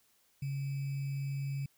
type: tone with sample-and-hold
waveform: sine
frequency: 138.2 Hz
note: C#3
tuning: 5 cents flat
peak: -33 dBFS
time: 0.42-1.66 s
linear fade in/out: 5 ms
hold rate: 2450 Hz
effects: white hiss -70 dBFS RMS until 1.77 s